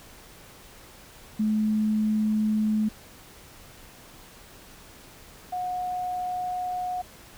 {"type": "tone pair in turn", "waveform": "sine", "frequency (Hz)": [214.9, 727], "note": ["A3", "F#5"], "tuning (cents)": [-41, -31], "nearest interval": "octave + major sixth", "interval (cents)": 2110, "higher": "second", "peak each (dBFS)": [-21, -27], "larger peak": "first", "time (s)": [[1.39, 2.89], [5.52, 7.02]], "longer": "neither", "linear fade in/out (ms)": 10, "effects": ["pink hiss -49 dBFS RMS until 7.37 s"]}